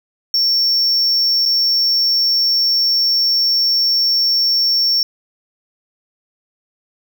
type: tone with dropouts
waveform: triangle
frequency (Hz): 5460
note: F8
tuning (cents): -40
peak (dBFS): -11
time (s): 0.34-5.03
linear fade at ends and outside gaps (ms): 1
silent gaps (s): 1.454-1.459
effects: none